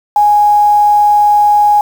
sine tone with quantisation, 830.6 Hz, G#5, in tune, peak -5 dBFS, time 0.16-1.81 s, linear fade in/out 2 ms, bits 5, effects none

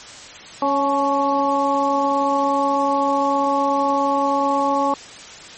harmonic tone with a mistuned harmonic, 277.2 Hz, C#4, in tune, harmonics 1 / 2 / 3 / 4, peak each -23 / -22 / -20 / -21 dBFS, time 0.62-4.94 s, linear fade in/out 2 ms, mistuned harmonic 3, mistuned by +38 cents, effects white hiss -38 dBFS RMS until 5.57 s + MP3 32 kbps

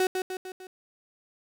35% pulse tone with echo, 372.1 Hz, F#4, 10 cents sharp, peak -20 dBFS, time 0-0.07 s, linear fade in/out 2 ms, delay 150 ms, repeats 4, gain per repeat -5 dB, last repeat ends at 0.67 s, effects none

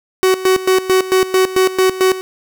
45% pulse tone with tremolo, 375 Hz, F#4, 23 cents sharp, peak -9 dBFS, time 0.23-2.21 s, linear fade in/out 0 ms, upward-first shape square, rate 4.5 Hz, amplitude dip 80%, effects none

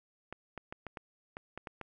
clicks, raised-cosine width 0.5 ms, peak -26 dBFS, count 9, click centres 0.326 / 0.577 / 0.725 / 0.867 / 0.972 / 1.369 / 1.576 / 1.672 / 1.813 s, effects none

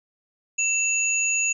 sine tone pair together, 2672 / 6805 Hz, E7 / G#8, +23 / +41 cents, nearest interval octave + major third, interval 1618 cents, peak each -23 dBFS, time 0.58-1.53 s, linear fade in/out 10 ms, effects none

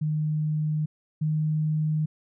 sine tone pair in turn, 153.3 / 154.46 Hz, D#3 / D#3, -25 / -12 cents, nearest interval unison, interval 13 cents, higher second, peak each -23 / -22 dBFS, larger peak second, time 0.01-0.86 / 1.21-2.06 s, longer neither, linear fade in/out 10 ms, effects none

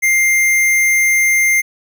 square tone, 2100 Hz, C7, 6 cents sharp, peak -11 dBFS, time 0.02-1.62 s, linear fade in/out 20 ms, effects none

